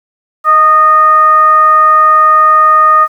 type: tone with frequency modulation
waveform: sine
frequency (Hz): 1235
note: D#6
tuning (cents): -13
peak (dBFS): -3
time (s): 0.44-3.08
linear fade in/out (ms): 50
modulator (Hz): 608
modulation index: 0.35
effects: 7-bit